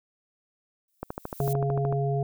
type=noise with exponential growth; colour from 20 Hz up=violet; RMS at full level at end=-36 dBFS; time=0.88-1.53 s; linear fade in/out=2 ms; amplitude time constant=140 ms
type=click train; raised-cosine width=1 ms; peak=-18 dBFS; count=13; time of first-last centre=1.03-1.926 s; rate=13.4 Hz
type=harmonic tone; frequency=138.59 Hz; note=C#3; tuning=in tune; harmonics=1 / 3 / 5; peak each=-25 / -30 / -32 dBFS; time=1.4-2.23 s; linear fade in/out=2 ms
effects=none